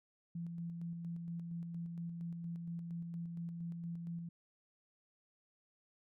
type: tone with tremolo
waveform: sine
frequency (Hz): 169.4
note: E3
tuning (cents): +48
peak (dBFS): -39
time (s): 0.35-4.29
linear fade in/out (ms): 5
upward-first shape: square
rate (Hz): 4.3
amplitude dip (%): 30
effects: none